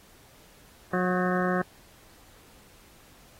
harmonic tone with a mistuned harmonic, 181.5 Hz, F#3, 33 cents flat, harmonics 1 / 2 / 3 / 4 / 6 / 7 / 8 / 9 / 10, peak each -27 / -30 / -32 / -33 / -35 / -35 / -36 / -37 / -37 dBFS, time 0.93-1.62 s, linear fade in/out 5 ms, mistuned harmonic 8, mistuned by +67 cents, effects pink hiss -56 dBFS RMS until 3.39 s + AAC 48 kbps

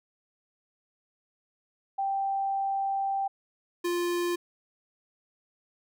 sine / square tone pair in turn, 784 / 349.2 Hz, G5 / F4, 0 / 0 cents, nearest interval octave + major second, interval 1400 cents, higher first, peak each -26 / -27 dBFS, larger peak first, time 1.98-3.28 / 3.84-4.36 s, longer first, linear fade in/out 10 ms, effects none

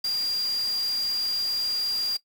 sine tone in noise, 4788 Hz, D8, 33 cents sharp, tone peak -24 dBFS, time 0.04-2.17 s, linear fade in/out 5 ms, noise white, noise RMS -40 dBFS, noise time 0.04-2.17 s, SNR +13 dB, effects noise-tail reverb RT60 0.1 s tail -17 dB re dry

